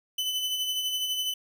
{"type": "tone with tremolo", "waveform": "40% pulse", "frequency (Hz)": 3014, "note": "F#7", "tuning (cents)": 31, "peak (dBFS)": -25, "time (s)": [0.18, 1.34], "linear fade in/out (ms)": 5, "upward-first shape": "sine", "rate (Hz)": 12, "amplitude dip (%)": 40, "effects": []}